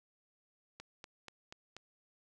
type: click train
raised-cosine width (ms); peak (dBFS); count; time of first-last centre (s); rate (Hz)
0.2; -30; 5; 0.8-1.766; 4.14
effects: none